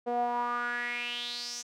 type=tone with band-pass filter sweep; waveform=sawtooth; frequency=241 Hz; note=B3; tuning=42 cents flat; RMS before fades=-33 dBFS; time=0.06-1.63 s; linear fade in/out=20 ms; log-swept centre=580 to 6400 Hz; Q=5.8; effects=none